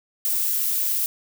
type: noise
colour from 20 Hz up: violet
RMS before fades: -23 dBFS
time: 0.25-1.06 s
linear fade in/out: 0 ms
effects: none